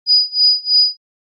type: tone with tremolo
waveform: sine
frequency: 4937 Hz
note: D#8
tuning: 14 cents flat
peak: -7 dBFS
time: 0.06-0.97 s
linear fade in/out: 50 ms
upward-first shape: sine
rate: 3.1 Hz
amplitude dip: 95%
effects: Opus 48 kbps